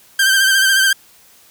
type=tone with vibrato; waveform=sawtooth; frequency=1568 Hz; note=G6; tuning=in tune; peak=-7 dBFS; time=0.19-0.93 s; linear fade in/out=5 ms; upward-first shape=sine; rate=14 Hz; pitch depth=40 cents each way; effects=white hiss -48 dBFS RMS until 1.5 s